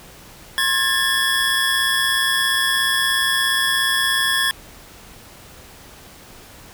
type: tone cluster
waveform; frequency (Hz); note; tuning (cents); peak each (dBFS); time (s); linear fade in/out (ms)
square; 1068 / 1653 / 1770 / 3361; C6 / G#6 / A6 / G#7; +35 / -9 / +10 / +20; -28 / -24 / -22 / -21; 0.58-4.51; 0
effects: pink hiss -43 dBFS RMS until 6.73 s